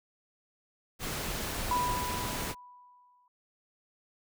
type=noise; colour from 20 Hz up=pink; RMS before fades=-35 dBFS; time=0.99-2.55 s; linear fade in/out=50 ms
type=tone with exponential decay; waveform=sine; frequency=987 Hz; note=B5; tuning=1 cent flat; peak=-25 dBFS; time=1.71-3.28 s; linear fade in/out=2 ms; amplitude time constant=340 ms
effects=none